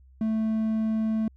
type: tone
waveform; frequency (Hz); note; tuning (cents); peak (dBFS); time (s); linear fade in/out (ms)
triangle; 220; A3; 0; -21; 0.21-1.28; 2
effects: added 65 Hz sine -51 dBFS peak until 1.36 s